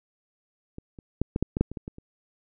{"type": "clicks", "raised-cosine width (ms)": 3, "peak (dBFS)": [-25, -30, -11, -12, -10, -13, -7, -23, -21, -22, -30], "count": 11, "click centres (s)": [0.784, 0.988, 1.216, 1.361, 1.426, 1.569, 1.61, 1.716, 1.772, 1.879, 1.984], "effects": []}